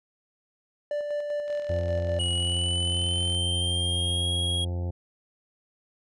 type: tone with tremolo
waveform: triangle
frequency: 587.3 Hz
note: D5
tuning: in tune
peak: -24 dBFS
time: 0.91-2.19 s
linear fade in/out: 2 ms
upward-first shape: square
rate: 5.1 Hz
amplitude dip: 35%
type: click train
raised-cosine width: 0.2 ms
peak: -31 dBFS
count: 80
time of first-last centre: 1.48-3.348 s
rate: 42.3 Hz
type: harmonic tone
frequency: 87.8 Hz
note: F2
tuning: 10 cents sharp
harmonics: 1 / 2 / 3 / 4 / 5 / 6 / 7 / 8 / 9 / 10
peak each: -27 / -40 / -45 / -42 / -52 / -43 / -55 / -50 / -54 / -56 dBFS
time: 1.69-4.91 s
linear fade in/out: 10 ms
type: tone with pitch glide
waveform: square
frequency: 2915 to 3291 Hz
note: F#7 to G#7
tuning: -26 to -16 cents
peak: -27 dBFS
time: 2.19-4.65 s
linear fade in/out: 10 ms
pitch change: +210 cents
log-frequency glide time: 2.32-4.29 s
effects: resampled to 24000 Hz